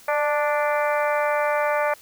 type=harmonic tone with a mistuned harmonic; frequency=293.7 Hz; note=D4; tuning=in tune; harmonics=2 / 3 / 4 / 5 / 6 / 7 / 8; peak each=-22 / -26 / -28 / -30 / -32 / -33 / -34 dBFS; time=0.08-1.94 s; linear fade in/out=5 ms; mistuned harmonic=2; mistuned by=+18 cents; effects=white hiss -49 dBFS RMS until 2.01 s